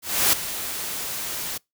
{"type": "noise with ADSR envelope", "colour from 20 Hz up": "white", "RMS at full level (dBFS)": -17, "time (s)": [0.02, 1.58], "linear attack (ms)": 310, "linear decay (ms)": 5, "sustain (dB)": -13, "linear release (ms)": 9, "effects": ["noise-tail reverb RT60 0.2 s tail -26 dB re dry"]}